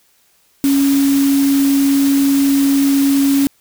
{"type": "tone in noise", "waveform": "sine", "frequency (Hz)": 277.2, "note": "C#4", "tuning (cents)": 0, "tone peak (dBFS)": -10, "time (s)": [0.64, 3.47], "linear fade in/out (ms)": 0, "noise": "white", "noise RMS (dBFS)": -25, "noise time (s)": [0.64, 3.47], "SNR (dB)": 12, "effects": ["white hiss -56 dBFS RMS until 3.6 s"]}